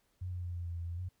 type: tone with pitch steps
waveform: sine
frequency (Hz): 90.9 / 89.2 / 87.9 / 86.8 / 85.6 / 85 / 85.7 / 90.8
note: F#2 / F2 / F2 / F2 / F2 / F2 / F2 / F#2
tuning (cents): -30 / +37 / +12 / -10 / -34 / -46 / -32 / -32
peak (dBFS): -36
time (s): 0.21-1.09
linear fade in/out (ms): 10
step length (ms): 110
effects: pink hiss -75 dBFS RMS until 1.2 s